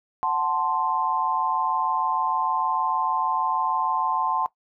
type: chord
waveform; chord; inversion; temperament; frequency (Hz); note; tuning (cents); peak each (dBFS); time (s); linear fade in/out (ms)
sine; F# diminished; none; equal; 740 / 880 / 1046.5; F#5 / A5 / C6; 0 / 0 / 0; -29 / -25 / -25; 0.23-4.46; 0
effects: noise-tail reverb RT60 0.1 s tail -17 dB re dry